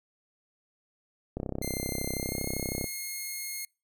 click train, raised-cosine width 2 ms, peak -19 dBFS, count 49, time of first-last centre 1.37-2.842 s, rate 32.6 Hz
5% pulse tone with pitch glide, 2093 to 2151 Hz, C7 to C7, 0 to +47 cents, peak -25 dBFS, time 1.62-3.65 s, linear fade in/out 2 ms, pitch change +47 cents, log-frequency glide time 2.15-2.47 s
effects noise-tail reverb RT60 0.3 s tail -26 dB re dry

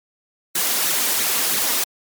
white noise with flanger, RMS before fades -20 dBFS, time 0.55-1.84 s, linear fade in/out 5 ms, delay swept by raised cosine 0.49 to 4.29 ms, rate 3 Hz, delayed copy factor +0.5, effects high-pass 200 Hz 12 dB/octave + MP3 96 kbps

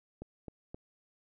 click train, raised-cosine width 2 ms, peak -29 dBFS, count 3, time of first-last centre 0.22-0.745 s, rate 3.81 Hz, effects none

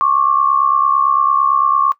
sine tone pair together, 1090 / 1158.9 Hz, C#6 / D6, -29 / -23 cents, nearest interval minor second, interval 106 cents, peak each -14 dBFS, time 0.01-1.92 s, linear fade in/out 0 ms, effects noise-tail reverb RT60 0.1 s tail -17 dB re dry

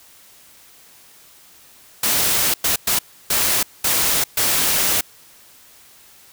white noise bursts at uneven times, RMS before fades -18 dBFS, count 6, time 2.03-2.54 / 2.64-2.76 / 2.87-2.99 / 3.3-3.63 / 3.84-4.24 / 4.37-5.01 s, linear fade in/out 5 ms, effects white hiss -48 dBFS RMS until 6.32 s

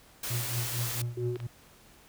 white noise, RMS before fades -35 dBFS, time 0.23-1.02 s, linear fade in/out 5 ms
triangle tone with tremolo, 119.6 Hz, A#2, 45 cents sharp, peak -26 dBFS, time 0.3-1.47 s, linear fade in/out 5 ms, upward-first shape triangle, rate 4.4 Hz, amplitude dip 90%
clicks, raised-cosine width 0.3 ms, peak -28 dBFS, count 3, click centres 0.914 / 1.358 / 1.402 s
sine tone, 365.5 Hz, F#4, 21 cents flat, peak -32 dBFS, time 1.17-1.37 s, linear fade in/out 5 ms
effects pink hiss -57 dBFS RMS until 2.08 s

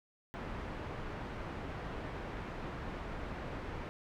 pink low-pass noise, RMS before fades -42 dBFS, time 0.34-3.89 s, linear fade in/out 0 ms, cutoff 1800 Hz, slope 12 dB/octave, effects none

